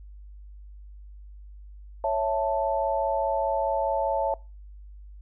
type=chord; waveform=sine; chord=A major; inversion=first; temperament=equal; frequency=554.4 / 659.3 / 880 Hz; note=C#5 / E5 / A5; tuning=0 / 0 / 0 cents; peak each=-27 dBFS; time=2.04-4.34 s; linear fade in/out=2 ms; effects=noise-tail reverb RT60 0.3 s tail -23 dB re dry + added 50 Hz sine -42 dBFS peak until 5.21 s